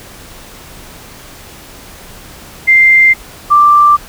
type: tone pair in turn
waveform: sine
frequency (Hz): 2093 / 1177.9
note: C7 / D6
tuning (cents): 0 / +5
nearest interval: minor seventh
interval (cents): 995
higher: first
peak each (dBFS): -3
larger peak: neither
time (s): 2.67-3.14 / 3.5-3.97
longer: neither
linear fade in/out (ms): 20
effects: pink hiss -34 dBFS RMS until 4.08 s